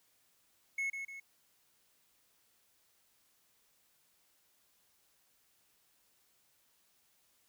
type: tone with echo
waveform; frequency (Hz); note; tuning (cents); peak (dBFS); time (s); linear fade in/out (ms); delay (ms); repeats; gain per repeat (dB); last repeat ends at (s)
triangle; 2188; C#7; -23; -31; 0.78-0.9; 5; 150; 2; -6; 1.2
effects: white hiss -72 dBFS RMS until 7.48 s